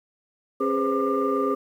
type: tone cluster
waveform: sine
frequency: 270.6 / 409.9 / 499.6 / 527 / 1194 Hz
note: C#4 / G#4 / B4 / C5 / D6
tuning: -42 / -23 / +20 / +12 / +28 cents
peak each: -26 / -24 / -30 / -30 / -26 dBFS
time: 0.6-1.55 s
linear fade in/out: 10 ms
effects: tanh soft clip ceiling -13 dBFS + 9-bit